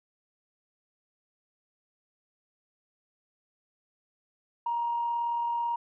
sine tone with amplitude modulation, 942 Hz, A#5, 18 cents sharp, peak -25 dBFS, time 4.66-5.76 s, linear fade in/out 5 ms, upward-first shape sine, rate 38.2 Hz, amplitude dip 25%, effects tanh soft clip ceiling -21 dBFS

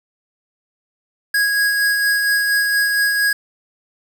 square tone with tremolo, 1652 Hz, G#6, 10 cents flat, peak -14 dBFS, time 1.34-3.33 s, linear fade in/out 5 ms, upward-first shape sine, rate 4.3 Hz, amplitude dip 30%, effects 7-bit

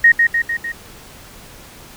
sine tone with echo, 1867 Hz, A#6, 2 cents sharp, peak -5 dBFS, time 0.04-0.12 s, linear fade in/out 5 ms, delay 150 ms, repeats 4, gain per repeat -4 dB, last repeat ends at 0.72 s, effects pink hiss -40 dBFS RMS until 1.96 s

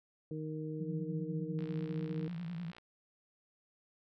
harmonic tone, 155.56 Hz, D#3, in tune, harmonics 1 / 2 / 3, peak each -40 / -42 / -44 dBFS, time 0.31-2.28 s, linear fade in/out 2 ms
sine tone with vibrato, 170.2 Hz, F3, 44 cents flat, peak -38 dBFS, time 0.79-2.72 s, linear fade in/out 20 ms, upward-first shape sine, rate 10 Hz, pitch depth 99 cents each way
click train, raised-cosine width 0.3 ms, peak -37 dBFS, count 72, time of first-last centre 1.59-2.783 s, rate 59.5 Hz
effects none

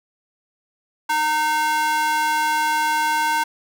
square tone with high-pass filter, 306.7 Hz, D#4, 25 cents flat, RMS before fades -20 dBFS, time 1.09-3.44 s, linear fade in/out 10 ms, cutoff 1100 Hz, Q 9.2, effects none

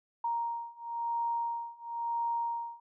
sine beating tone pair, 934 / 934.98 Hz, A#5 / A#5, +3 / +5 cents, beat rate 0.98 Hz, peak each -35 / -34 dBFS, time 0.24-2.8 s, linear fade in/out 5 ms, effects none

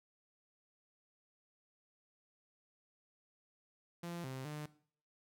sawtooth tone with pitch steps, 171.8 / 131.4 / 150.4 Hz, F3 / C3 / D3, -28 / +8 / +42 cents, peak -38 dBFS, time 4.03-4.66 s, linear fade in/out 5 ms, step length 210 ms, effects noise-tail reverb RT60 0.5 s tail -17 dB re dry

